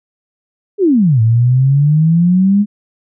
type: exponential two-way sweep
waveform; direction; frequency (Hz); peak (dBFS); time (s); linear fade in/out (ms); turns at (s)
sine; down then up; 427.2 to 110 to 209.6; -7; 0.78-2.66; 50; 1.21
effects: none